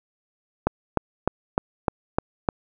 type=click train; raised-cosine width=1 ms; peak=-5 dBFS; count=7; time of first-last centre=0.67-2.488 s; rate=3.3 Hz; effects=none